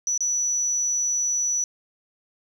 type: tone with dropouts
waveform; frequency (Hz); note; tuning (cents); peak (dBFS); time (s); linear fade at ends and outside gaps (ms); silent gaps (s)
sine; 5920; F#8; 0; -20; 0.07-1.64; 1; 0.177-0.206
effects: tanh soft clip ceiling -17 dBFS + 9-bit